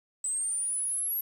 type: linear sweep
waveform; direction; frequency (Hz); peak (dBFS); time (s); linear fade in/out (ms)
sine; up; 7960 to 11690; -26; 0.24-1.21; 5
effects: tanh soft clip ceiling -26 dBFS + 9-bit